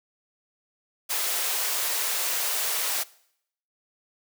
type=high-pass noise; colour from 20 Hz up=white; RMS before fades=-27 dBFS; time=1.09-3.04 s; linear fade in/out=20 ms; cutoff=440 Hz; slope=24 dB/octave; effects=noise-tail reverb RT60 0.7 s tail -21 dB re dry